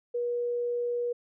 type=tone; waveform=sine; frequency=481.4 Hz; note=B4; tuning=44 cents flat; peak=-27 dBFS; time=0.14-1.13 s; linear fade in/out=10 ms; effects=none